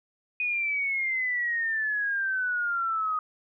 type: exponential sweep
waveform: sine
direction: down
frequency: 2489 to 1244.5 Hz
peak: -25 dBFS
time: 0.4-3.19 s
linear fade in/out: 2 ms
effects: none